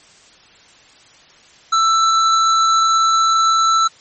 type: tone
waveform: square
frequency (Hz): 1327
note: E6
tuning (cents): +11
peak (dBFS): -12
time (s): 1.72-3.88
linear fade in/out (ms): 10
effects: white hiss -47 dBFS RMS until 4 s + MP3 32 kbps